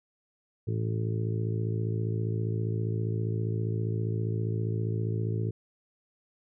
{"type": "harmonic tone", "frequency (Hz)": 55, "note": "A1", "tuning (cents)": 0, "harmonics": [2, 3, 4, 5, 6, 7, 8], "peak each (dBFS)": [-28, -36, -44, -44, -41, -39, -41], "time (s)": [0.67, 5.51], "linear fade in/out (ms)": 10, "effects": []}